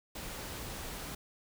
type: noise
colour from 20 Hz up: pink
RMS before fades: -42 dBFS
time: 0.15-1.15 s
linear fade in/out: 5 ms
effects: none